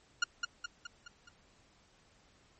sawtooth tone with echo, 1418 Hz, F6, 26 cents sharp, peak -22 dBFS, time 0.22-0.24 s, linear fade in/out 5 ms, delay 210 ms, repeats 5, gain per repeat -5 dB, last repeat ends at 1.29 s, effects pink hiss -66 dBFS RMS until 2.59 s + MP3 32 kbps

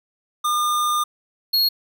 square tone pair in turn, 1209 / 4308 Hz, D6 / C8, +50 / +50 cents, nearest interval octave + minor seventh, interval 2200 cents, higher second, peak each -19 / -16 dBFS, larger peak second, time 0.44-1.04 / 1.53-1.69 s, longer first, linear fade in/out 10 ms, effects none

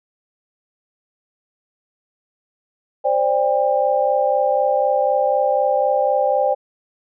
sine chord, C suspended second, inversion none, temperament equal with one note detuned, 523.3 / 587.3 / 799.5 Hz, C5 / D5 / G5, 0 / 0 / +34 cents, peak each -19 dBFS, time 3.04-6.55 s, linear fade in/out 20 ms, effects none

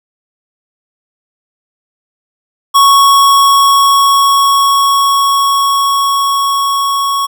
square tone with level ramp, 1108.7 Hz, C#6, in tune, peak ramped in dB -4 to -12 dBFS, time 2.74-7.27 s, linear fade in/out 20 ms, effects none

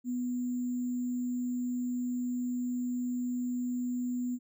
sine tone with sample-and-hold, 246.9 Hz, B3, in tune, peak -30 dBFS, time 0.04-4.39 s, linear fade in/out 50 ms, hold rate 7350 Hz, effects none

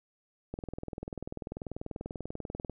click train, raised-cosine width 2 ms, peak -24 dBFS, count 45, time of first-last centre 0.54-2.697 s, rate 20.4 Hz, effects none

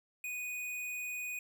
square tone, 2480 Hz, D#7, 6 cents flat, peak -38 dBFS, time 0.24-1.39 s, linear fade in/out 2 ms, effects none

